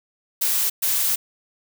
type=noise bursts at uneven times; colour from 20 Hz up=blue; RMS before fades=-21 dBFS; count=2; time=0.41-0.7 / 0.82-1.16 s; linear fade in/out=10 ms; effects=none